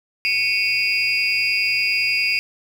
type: tone cluster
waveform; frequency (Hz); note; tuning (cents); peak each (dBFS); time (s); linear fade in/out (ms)
sine; 2235 / 2488 / 2691 / 4848; C#7 / D#7 / E7 / D#8; +14 / -1 / +35 / -46; -22; 0.25-2.39; 0
effects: tanh soft clip ceiling -10 dBFS + 7-bit